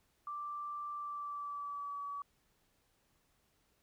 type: tone with pitch glide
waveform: sine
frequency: 1174.7 to 1140.6 Hz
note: D6 to C#6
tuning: 0 to +49 cents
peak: -39 dBFS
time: 0.27-2.22 s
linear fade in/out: 2 ms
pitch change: -51 cents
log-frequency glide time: 0.94-2.02 s
effects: pink hiss -75 dBFS RMS until 3.82 s